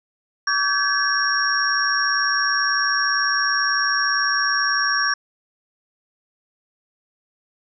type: tone cluster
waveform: sine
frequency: 1148 / 1557 / 1697 / 5570 Hz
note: D6 / G6 / G#6 / F8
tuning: -40 / -12 / +37 / -5 cents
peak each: -23 dBFS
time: 0.47-5.14 s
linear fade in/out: 5 ms
effects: none